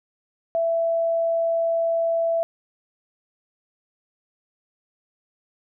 sine tone, 665 Hz, E5, 15 cents sharp, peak -19 dBFS, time 0.55-2.43 s, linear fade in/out 0 ms, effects none

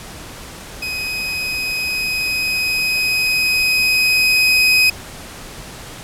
30% pulse tone with level ramp, 2516 Hz, D#7, 19 cents sharp, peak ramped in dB -19 to -7 dBFS, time 0.82-4.9 s, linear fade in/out 5 ms, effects pink hiss -34 dBFS RMS until 6.03 s + low-pass 12000 Hz 12 dB/octave

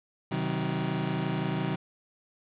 30% pulse chord, C diminished, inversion none, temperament just, 130.81 / 156.98 / 188.37 Hz, C3 / Eb3 / Gb3, 0 / +16 / +31 cents, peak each -31 / -29 / -30 dBFS, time 0.31-1.76 s, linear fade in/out 10 ms, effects resampled to 8000 Hz + 8-bit

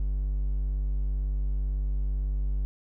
triangle tone, 49 Hz, G1, in tune, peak -23 dBFS, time 0-2.65 s, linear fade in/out 0 ms, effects none

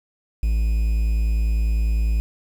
triangle tone with quantisation, 55 Hz, A1, in tune, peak -15 dBFS, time 0.43-2.2 s, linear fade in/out 0 ms, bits 7, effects none

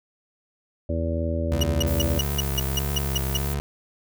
harmonic tone, 82.41 Hz, E2, in tune, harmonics 1 / 2 / 3 / 4 / 5 / 6 / 7, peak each -25 / -35 / -31 / -33 / -40 / -37 / -30 dBFS, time 0.89-2.19 s, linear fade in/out 5 ms
25% pulse tone with vibrato, 68.6 Hz, C#2, 17 cents flat, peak -21 dBFS, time 1.52-3.6 s, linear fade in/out 0 ms, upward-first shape triangle, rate 1.6 Hz, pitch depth 67 cents each way
30% pulse tone bursts, 2900 Hz, F#7, 35 cents flat, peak -18 dBFS, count 10, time 1.61-3.37 s, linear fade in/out 5 ms, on 23 ms, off 170 ms
violet noise, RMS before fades -34 dBFS, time 1.87-3.54 s, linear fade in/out 2 ms
effects none

